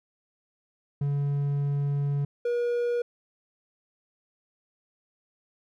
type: tone pair in turn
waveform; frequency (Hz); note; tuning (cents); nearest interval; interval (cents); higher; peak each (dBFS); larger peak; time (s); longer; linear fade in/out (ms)
triangle; 142.3 / 479.7; C#3 / A#4; +46 / +50; octave + major sixth; 2104; second; -22; neither; 1.01-2.25 / 2.45-3.02; first; 5
effects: none